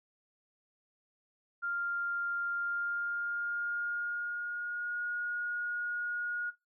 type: tone with pitch glide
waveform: sine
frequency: 1396.9 to 1439.5 Hz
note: F6 to F#6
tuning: 0 to -48 cents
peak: -32 dBFS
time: 1.62-6.51 s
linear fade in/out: 20 ms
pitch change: +52 cents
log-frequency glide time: 2.53-5.03 s
effects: noise-tail reverb RT60 0.2 s tail -17 dB re dry